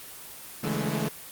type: chord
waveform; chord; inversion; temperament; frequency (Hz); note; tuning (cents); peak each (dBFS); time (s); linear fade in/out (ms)
sawtooth; A major seventh; first; equal with one note detuned; 141.99 / 164.81 / 207.7 / 220; C#3 / E3 / G#3 / A3; +42 / 0 / 0 / 0; -28; 0.63-1.09; 10
effects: white hiss -43 dBFS RMS until 1.31 s + Opus 24 kbps